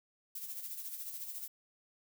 violet noise with tremolo, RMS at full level -41 dBFS, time 0.35-1.48 s, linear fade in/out 5 ms, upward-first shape sine, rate 14 Hz, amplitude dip 55%, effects none

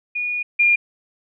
sine tone pair in turn, 2448 / 2410 Hz, D#7 / D7, -29 / +44 cents, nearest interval unison, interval 27 cents, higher first, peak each -21 / -12 dBFS, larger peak second, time 0.15-0.43 / 0.59-0.76 s, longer first, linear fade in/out 10 ms, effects none

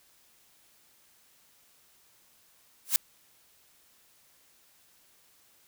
blue noise with exponential growth, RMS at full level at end -18 dBFS, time 2.85-2.96 s, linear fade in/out 1 ms, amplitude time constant 22 ms, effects white hiss -63 dBFS RMS until 5.67 s

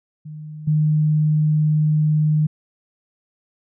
sine tone with level steps, 153 Hz, D#3, 29 cents flat, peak -31 / -14 dBFS, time 0.25-2.47 s, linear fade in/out 10 ms, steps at 0.67 s, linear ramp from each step 10 ms, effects none

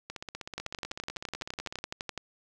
two click trains, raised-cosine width 0.2 ms, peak -17 / -21 dBFS, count 20 / 28, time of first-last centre 0.58-2.177 / 0.1-1.788 s, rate 11.9 / 16 Hz, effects none

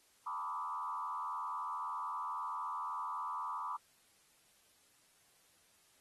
sine tone with frequency modulation, 1080 Hz, C#6, 45 cents flat, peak -37 dBFS, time 0.26-3.77 s, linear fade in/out 10 ms, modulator 81.9 Hz, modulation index 2, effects white hiss -69 dBFS RMS until 6 s + AAC 32 kbps

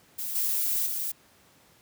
violet noise with level steps, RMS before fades -33 / -27 / -31 dBFS, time 0.18-1.12 s, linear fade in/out 10 ms, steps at 0.35 / 0.86 s, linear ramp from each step 5 ms, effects pink hiss -59 dBFS RMS until 1.81 s + high-pass 100 Hz 12 dB/octave

